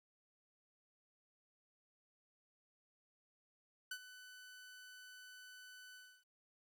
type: tone with ADSR envelope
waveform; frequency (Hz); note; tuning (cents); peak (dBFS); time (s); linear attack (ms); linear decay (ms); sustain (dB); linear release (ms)
sawtooth; 1500; F#6; +23; -37; 3.91-6.25; 5; 64; -14; 300
effects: 13-bit